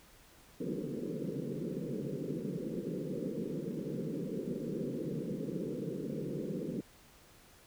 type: band-pass noise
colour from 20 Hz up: pink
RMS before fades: -38 dBFS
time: 0.6-6.81 s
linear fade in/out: 5 ms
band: 140 to 520 Hz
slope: 96 dB/octave
effects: pink hiss -60 dBFS RMS until 7.66 s

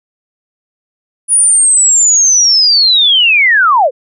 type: linear sweep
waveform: sine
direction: down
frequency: 9800 to 463.1 Hz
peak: -5 dBFS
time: 1.28-3.91 s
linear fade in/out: 50 ms
effects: none

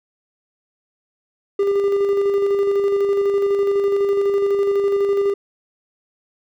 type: tone with tremolo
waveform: triangle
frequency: 399.7 Hz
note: G4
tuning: 34 cents sharp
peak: -12 dBFS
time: 1.59-5.34 s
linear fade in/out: 5 ms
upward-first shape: square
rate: 12 Hz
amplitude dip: 30%
effects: none

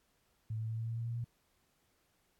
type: tone with pitch steps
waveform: sine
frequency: 110 / 111.15 / 112.31 / 113.49 / 114.67 / 115.87 / 117.08 / 118.3 Hz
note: A2 / A2 / A2 / A#2 / A#2 / A#2 / A#2 / A#2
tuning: 0 / +18 / +36 / -46 / -28 / -10 / +8 / +26 cents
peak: -35 dBFS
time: 0.5-1.244 s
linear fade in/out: 5 ms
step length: 93 ms
effects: pink hiss -75 dBFS RMS until 2.39 s + AAC 64 kbps

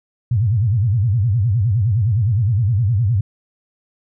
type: tone with vibrato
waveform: sine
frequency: 108.5 Hz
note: A2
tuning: 24 cents flat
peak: -13 dBFS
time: 0.31-3.21 s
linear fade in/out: 5 ms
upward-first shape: sine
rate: 9.7 Hz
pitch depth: 260 cents each way
effects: none

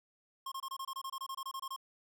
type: tone bursts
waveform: square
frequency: 1072 Hz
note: C6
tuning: 42 cents sharp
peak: -39 dBFS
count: 16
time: 0.46-1.763 s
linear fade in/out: 5 ms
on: 58 ms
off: 25 ms
effects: none

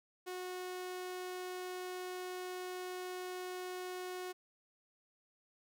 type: tone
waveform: sawtooth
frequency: 365.3 Hz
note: F#4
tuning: 22 cents flat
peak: -37 dBFS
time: 0.26-4.33 s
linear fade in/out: 20 ms
effects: none

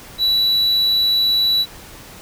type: tone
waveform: triangle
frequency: 3938 Hz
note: B7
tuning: 6 cents flat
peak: -12 dBFS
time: 0.18-1.66 s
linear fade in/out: 50 ms
effects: pink hiss -39 dBFS RMS until 2.21 s

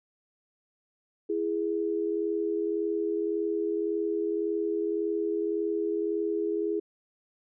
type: tone pair together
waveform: sine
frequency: 333.1 / 414.9 Hz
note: E4 / G#4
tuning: +18 / -2 cents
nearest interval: major third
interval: 380 cents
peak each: -30 / -28 dBFS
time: 1.29-6.8 s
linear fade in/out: 10 ms
effects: none

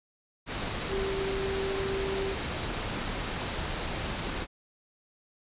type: tone in noise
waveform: sine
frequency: 389 Hz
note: G4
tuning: 13 cents flat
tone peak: -30 dBFS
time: 0.88-2.35 s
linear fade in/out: 50 ms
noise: pink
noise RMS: -33 dBFS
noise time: 0.46-4.47 s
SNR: 0 dB
effects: resampled to 8000 Hz

